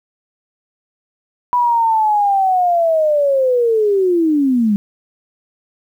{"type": "linear sweep", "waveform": "sine", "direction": "down", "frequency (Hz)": [987.8, 198], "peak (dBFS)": -11, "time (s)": [1.53, 4.76], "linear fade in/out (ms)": 0, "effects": ["8-bit"]}